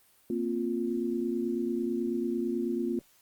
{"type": "chord", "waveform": "sine", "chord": "Bb suspended second", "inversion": "none", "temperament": "just", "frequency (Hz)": [233.1, 262.2, 349.6], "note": ["Bb3", "C4", "F4"], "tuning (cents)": [0, 4, 2], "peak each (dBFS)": [-32, -34, -31], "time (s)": [0.3, 2.99], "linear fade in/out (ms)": 2, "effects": ["white hiss -63 dBFS RMS until 3.21 s", "Opus 32 kbps"]}